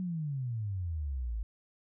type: exponential sweep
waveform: sine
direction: down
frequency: 188.6 to 51.9 Hz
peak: -32 dBFS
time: 0-1.43 s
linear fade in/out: 0 ms
effects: none